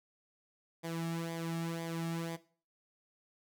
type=tone with flanger; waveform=sawtooth; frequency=166 Hz; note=E3; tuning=12 cents sharp; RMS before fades=-38 dBFS; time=0.83-2.37 s; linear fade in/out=20 ms; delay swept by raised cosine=0.72 to 2.02 ms; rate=2 Hz; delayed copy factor=-0.65; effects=noise-tail reverb RT60 0.4 s tail -17 dB re dry